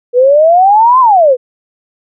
sine exponential two-way sweep, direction up then down, 478.4 to 1059 to 478.4 Hz, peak -3 dBFS, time 0.13-1.37 s, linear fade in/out 50 ms, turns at 1 s, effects none

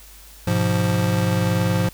square chord, F diminished, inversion first, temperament just, 104.77 / 125.72 / 174.61 Hz, Ab2 / Cb3 / F3, +16 / +31 / 0 cents, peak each -22 / -26 / -22 dBFS, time 0.47-1.89 s, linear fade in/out 5 ms, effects added 50 Hz sine -45 dBFS peak until 1.93 s + white hiss -46 dBFS RMS until 1.93 s

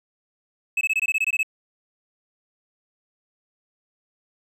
triangle tone bursts, 2589 Hz, E7, 32 cents flat, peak -17 dBFS, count 11, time 0.77-1.431 s, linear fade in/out 5 ms, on 41 ms, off 21 ms, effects none

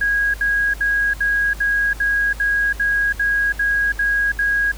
sine tone bursts, 1645 Hz, G#6, 17 cents flat, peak -15 dBFS, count 12, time 0.01-4.718 s, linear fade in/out 5 ms, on 330 ms, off 68 ms, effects added 52 Hz sine -31 dBFS peak until 4.77 s + pink hiss -40 dBFS RMS until 4.77 s

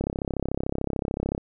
click train, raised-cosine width 2 ms, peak -13 dBFS, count 47, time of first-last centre 0.01-1.379 s, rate 33.6 Hz, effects none

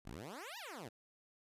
10% pulse exponential two-way sweep, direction up then down, 41.2 to 993 to 100.8 Hz, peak -38 dBFS, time 0.05-0.89 s, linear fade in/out 10 ms, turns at 0.58 s, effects resampled to 32000 Hz

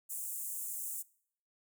pink high-pass noise, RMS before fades -40 dBFS, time 0.09-1.03 s, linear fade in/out 20 ms, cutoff 7400 Hz, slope 48 dB/octave, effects noise-tail reverb RT60 0.6 s tail -22 dB re dry

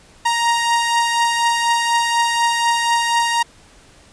sawtooth beating tone pair, 935 / 939.1 Hz, A#5 / A#5, +5 / +13 cents, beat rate 4.1 Hz, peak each -12 / -19 dBFS, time 0.25-3.43 s, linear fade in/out 10 ms, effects pink hiss -48 dBFS RMS until 4.12 s + resampled to 22050 Hz

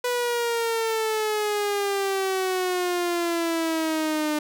sawtooth exponential sweep, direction down, 493.9 to 300.2 Hz, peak -19 dBFS, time 0.04-4.39 s, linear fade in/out 5 ms, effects none

